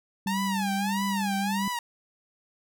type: tone with pitch glide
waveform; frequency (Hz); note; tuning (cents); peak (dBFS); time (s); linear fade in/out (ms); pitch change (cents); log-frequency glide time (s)
sine; 194.7 to 197.76; G3 to G3; -12 to +15; -27; 0.26-1.68; 2; +27; 0.56-0.73
type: tone with vibrato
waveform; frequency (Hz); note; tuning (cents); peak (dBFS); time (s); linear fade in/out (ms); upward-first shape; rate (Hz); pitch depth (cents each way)
sawtooth; 880; A5; 0; -25; 0.27-1.79; 2; sine; 1.6; 210
effects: none